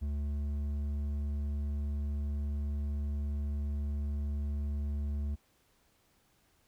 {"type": "tone with hard clipping", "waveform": "sine", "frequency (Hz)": 72.5, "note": "D2", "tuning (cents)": -22, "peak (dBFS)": -33, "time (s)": [0.01, 5.36], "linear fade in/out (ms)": 20, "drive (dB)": 6, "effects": ["pink hiss -70 dBFS RMS until 6.67 s"]}